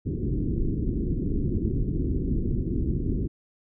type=low-pass noise; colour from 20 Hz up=pink; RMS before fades=-26 dBFS; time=0.05-3.28 s; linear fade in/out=20 ms; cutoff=380 Hz; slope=48 dB/octave; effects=none